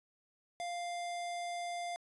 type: tone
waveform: square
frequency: 698 Hz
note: F5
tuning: 1 cent flat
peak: -38 dBFS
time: 0.6-1.96 s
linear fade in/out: 0 ms
effects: resampled to 24000 Hz